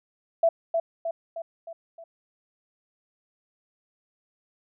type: tone with echo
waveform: sine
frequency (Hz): 665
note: E5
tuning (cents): +15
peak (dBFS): -16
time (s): 0.43-0.49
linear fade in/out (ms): 5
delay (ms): 310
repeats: 5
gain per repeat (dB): -5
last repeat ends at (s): 2.04
effects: none